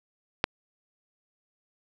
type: click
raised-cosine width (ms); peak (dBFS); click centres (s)
0.3; -5; 0.441
effects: none